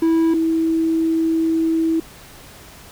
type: tone pair in turn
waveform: triangle / sine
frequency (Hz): 327 / 325.1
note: E4 / E4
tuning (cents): -14 / -24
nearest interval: unison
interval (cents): 10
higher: first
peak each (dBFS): -11 / -15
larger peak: first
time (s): 0.02-0.34 / 0.34-2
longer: second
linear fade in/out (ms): 5
effects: pink hiss -42 dBFS RMS until 2.91 s